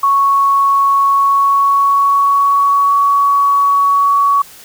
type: tone with pitch glide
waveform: sine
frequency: 1108.7 to 1124.8 Hz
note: C#6 to C#6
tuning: 0 to +25 cents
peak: -8 dBFS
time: 0.03-4.42 s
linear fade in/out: 5 ms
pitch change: +25 cents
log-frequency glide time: 1.08-2.96 s
effects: white hiss -38 dBFS RMS until 4.64 s